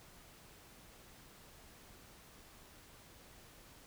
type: silence
effects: pink hiss -59 dBFS RMS until 3.86 s